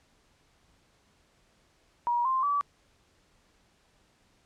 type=tone with pitch steps; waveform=sine; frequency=956 / 1048.6 / 1150.1 Hz; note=A#5 / C6 / D6; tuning=+43 / +3 / -37 cents; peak=-24 dBFS; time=2.07-2.61 s; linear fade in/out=0 ms; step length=180 ms; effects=pink hiss -66 dBFS RMS until 4.45 s + low-pass 8000 Hz 12 dB/octave